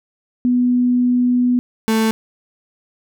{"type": "tone pair in turn", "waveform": ["sine", "35% pulse"], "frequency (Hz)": [246.9, 221.5], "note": ["B3", "A3"], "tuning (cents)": [0, 12], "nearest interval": "major second", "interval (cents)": 188, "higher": "first", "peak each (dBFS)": -12, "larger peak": "neither", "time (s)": [[0.45, 1.59], [1.88, 2.11]], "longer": "first", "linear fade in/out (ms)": 0, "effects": []}